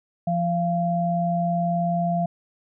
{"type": "tone pair together", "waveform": "sine", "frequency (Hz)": [172.25, 689], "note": ["F3", "F5"], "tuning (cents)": [-24, -24], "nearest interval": "2 octaves", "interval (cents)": 2400, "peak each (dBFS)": -23, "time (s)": [0.27, 2.26], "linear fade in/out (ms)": 5, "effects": []}